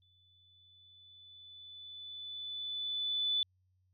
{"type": "tone with exponential growth", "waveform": "sine", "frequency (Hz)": 3488, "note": "A7", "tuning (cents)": -16, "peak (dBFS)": -28, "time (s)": [0.02, 3.43], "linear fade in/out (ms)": 1, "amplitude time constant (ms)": 740, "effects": ["added 92 Hz sine -70 dBFS peak until 3.93 s"]}